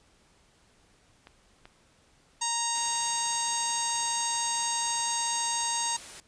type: clicks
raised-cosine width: 0.3 ms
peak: -31 dBFS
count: 2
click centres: 1.271 / 1.655 s
type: harmonic tone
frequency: 932.3 Hz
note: A#5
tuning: in tune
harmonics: 1 / 2 / 3 / 4 / 5 / 6 / 7 / 8 / 9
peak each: -32 / -42 / -41 / -37 / -38 / -43 / -32 / -42 / -34 dBFS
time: 2.41-5.97 s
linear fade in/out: 10 ms
type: noise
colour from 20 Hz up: white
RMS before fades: -44 dBFS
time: 2.75-6.2 s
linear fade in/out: 0 ms
effects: pink hiss -63 dBFS RMS until 6.27 s + resampled to 22050 Hz